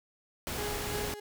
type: noise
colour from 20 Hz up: pink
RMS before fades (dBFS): -36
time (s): 0.47-1.14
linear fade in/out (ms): 0
type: tone with tremolo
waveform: 35% pulse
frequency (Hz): 415.3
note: G#4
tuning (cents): 0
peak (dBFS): -33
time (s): 0.58-1.2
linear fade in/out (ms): 5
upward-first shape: sine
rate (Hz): 3.1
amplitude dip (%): 60
effects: none